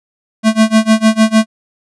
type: tone with tremolo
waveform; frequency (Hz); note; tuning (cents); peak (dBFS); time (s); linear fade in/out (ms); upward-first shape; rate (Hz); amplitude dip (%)
square; 220; A3; 0; -5; 0.43-1.46; 50; sine; 6.6; 95
effects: resampled to 24000 Hz